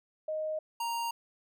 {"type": "tone pair in turn", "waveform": ["sine", "square"], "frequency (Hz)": [622.3, 932.4], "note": ["D#5", "A#5"], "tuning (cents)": [0, 0], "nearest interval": "perfect fifth", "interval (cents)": 700, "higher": "second", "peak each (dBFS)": [-31, -32], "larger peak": "first", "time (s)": [[0.28, 0.59], [0.8, 1.11]], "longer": "neither", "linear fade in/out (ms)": 5, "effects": []}